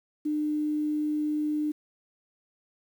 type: tone with quantisation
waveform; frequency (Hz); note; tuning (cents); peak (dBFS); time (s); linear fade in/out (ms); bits
sine; 301.4; D4; +45; -25; 0.25-1.72; 10; 9
effects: none